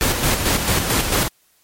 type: noise with tremolo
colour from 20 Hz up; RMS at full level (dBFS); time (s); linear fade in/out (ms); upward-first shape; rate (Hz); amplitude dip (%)
pink; -17; 0.01-1.28; 0; square; 4.5; 45
effects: white hiss -59 dBFS RMS until 1.63 s + MP3 64 kbps